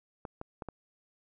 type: clicks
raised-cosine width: 1 ms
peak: -25 dBFS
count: 4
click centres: 0.252 / 0.414 / 0.622 / 0.687 s
effects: none